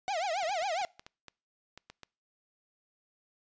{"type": "tone with vibrato", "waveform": "45% pulse", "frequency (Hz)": 720, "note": "F#5", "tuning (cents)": -47, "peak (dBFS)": -30, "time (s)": [0.08, 0.85], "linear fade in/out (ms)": 0, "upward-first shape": "triangle", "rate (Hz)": 7.3, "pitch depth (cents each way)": 280}
{"type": "clicks", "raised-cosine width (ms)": 0.2, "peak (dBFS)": -29, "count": 10, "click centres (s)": [0.432, 0.494, 0.623, 0.815, 0.995, 1.065, 1.283, 1.776, 1.9, 2.033]}
{"effects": ["noise-tail reverb RT60 0.4 s tail -26 dB re dry", "resampled to 16000 Hz"]}